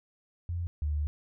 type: tone pair in turn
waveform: sine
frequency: 86.4 / 74.53 Hz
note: F2 / D2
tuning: -18 / +26 cents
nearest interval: minor third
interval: 256 cents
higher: first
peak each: -30 / -27 dBFS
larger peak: second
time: 0.49-0.67 / 0.82-1.07 s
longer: second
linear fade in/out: 0 ms
effects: none